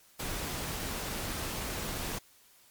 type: noise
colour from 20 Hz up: pink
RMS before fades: -36 dBFS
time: 0.19-2.19 s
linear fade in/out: 10 ms
effects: white hiss -61 dBFS RMS until 2.7 s + MP3 96 kbps